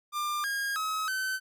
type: tone with pitch steps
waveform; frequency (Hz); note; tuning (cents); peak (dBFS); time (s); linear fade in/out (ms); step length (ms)
45% pulse; 1195 / 1627 / 1278 / 1530; D6 / G#6 / D#6 / G6; +30 / -36 / +46 / -42; -29; 0.12-1.4; 50; 320
effects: none